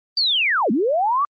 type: linear two-way sweep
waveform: sine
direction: down then up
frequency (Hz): 4699 to 196 to 1192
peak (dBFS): -16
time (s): 0.17-1.25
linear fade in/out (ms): 2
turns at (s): 0.71
effects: Opus 24 kbps